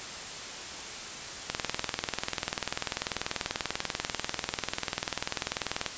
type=click train; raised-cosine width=0.2 ms; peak=-11 dBFS; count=90; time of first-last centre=1.5-5.863 s; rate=20.4 Hz; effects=white hiss -39 dBFS RMS until 5.97 s + resampled to 16000 Hz